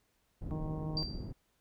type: low-pass noise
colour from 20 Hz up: pink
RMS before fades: -41 dBFS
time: 0.41-1.33 s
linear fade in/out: 10 ms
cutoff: 300 Hz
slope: 12 dB/octave
type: harmonic tone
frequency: 155.56 Hz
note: D#3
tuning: in tune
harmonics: 1 / 2 / 3 / 4 / 5 / 6 / 7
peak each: -38 / -44 / -48 / -50 / -52 / -54 / -55 dBFS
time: 0.51-1.03 s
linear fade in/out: 0 ms
type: tone with exponential decay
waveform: sine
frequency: 4699 Hz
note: D8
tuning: in tune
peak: -30 dBFS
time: 0.97-1.31 s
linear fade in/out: 1 ms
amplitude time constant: 73 ms
effects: pink hiss -75 dBFS RMS until 1.6 s